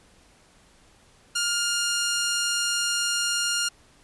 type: tone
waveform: 10% pulse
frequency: 1409 Hz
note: F6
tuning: 15 cents sharp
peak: -15 dBFS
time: 1.35-3.69 s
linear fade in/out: 10 ms
effects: pink hiss -57 dBFS RMS until 4.03 s + resampled to 24000 Hz